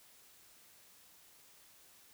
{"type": "silence", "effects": ["white hiss -62 dBFS RMS until 2.13 s"]}